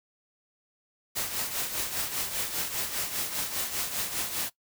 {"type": "noise with tremolo", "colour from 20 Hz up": "white", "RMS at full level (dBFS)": -29, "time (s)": [1.15, 4.5], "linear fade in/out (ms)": 20, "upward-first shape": "triangle", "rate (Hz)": 5, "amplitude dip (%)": 65, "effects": ["noise-tail reverb RT60 0.1 s tail -19 dB re dry"]}